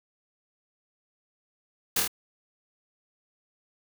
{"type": "noise with echo", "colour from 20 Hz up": "white", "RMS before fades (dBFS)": -25, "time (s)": [1.96, 2], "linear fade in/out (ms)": 5, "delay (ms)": 26, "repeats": 3, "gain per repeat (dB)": -2, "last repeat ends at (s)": 2.078, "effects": []}